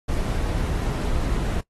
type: noise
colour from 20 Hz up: brown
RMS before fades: -24 dBFS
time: 0.08-1.61 s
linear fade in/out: 10 ms
effects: noise-tail reverb RT60 0.1 s tail -20 dB re dry + AAC 32 kbps